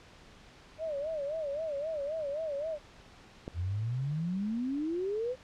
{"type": "tone with vibrato", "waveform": "sine", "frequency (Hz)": 601, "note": "D5", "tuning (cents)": 40, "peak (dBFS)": -32, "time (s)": [0.78, 2.79], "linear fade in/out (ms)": 50, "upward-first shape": "sine", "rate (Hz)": 3.8, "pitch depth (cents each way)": 140}
{"type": "click", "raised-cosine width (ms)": 2, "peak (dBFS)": -24, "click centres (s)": 3.479}
{"type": "exponential sweep", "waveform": "sine", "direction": "up", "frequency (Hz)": [82.41, 523.3], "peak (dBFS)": -30, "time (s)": [3.54, 5.36], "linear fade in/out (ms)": 50}
{"effects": ["pink hiss -55 dBFS RMS until 5.43 s", "low-pass 5000 Hz 12 dB/octave"]}